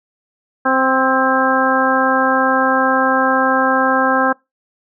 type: harmonic tone with a mistuned harmonic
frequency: 262.2 Hz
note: C4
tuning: 4 cents sharp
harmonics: 1 / 2 / 3 / 4 / 5 / 6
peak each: -19 / -19 / -19 / -19 / -19 / -19 dBFS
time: 0.65-4.33 s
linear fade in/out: 10 ms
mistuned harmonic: 6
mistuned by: +25 cents
effects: noise-tail reverb RT60 0.2 s tail -23 dB re dry